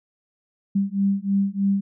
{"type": "beating tone pair", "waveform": "sine", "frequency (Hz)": [196, 199.2], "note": ["G3", "G3"], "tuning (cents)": [0, 28], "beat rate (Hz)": 3.2, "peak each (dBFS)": -22, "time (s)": [0.75, 1.81], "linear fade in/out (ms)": 10, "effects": []}